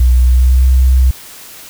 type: tone with pitch glide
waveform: sine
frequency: 61.74 to 64.25 Hz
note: B1 to C2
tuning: 0 to -31 cents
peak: -5 dBFS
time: 0-1.11 s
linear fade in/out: 5 ms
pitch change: +69 cents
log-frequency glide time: 0.22-0.65 s
effects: white hiss -34 dBFS RMS until 1.69 s